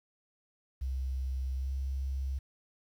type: tone with pitch glide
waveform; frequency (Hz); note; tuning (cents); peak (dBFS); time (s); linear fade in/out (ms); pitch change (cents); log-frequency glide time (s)
sine; 65.41 to 66.94; C2 to C2; 0 to +40; -31; 0.81-2.39; 10; +40; 1.56-1.72
effects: 10-bit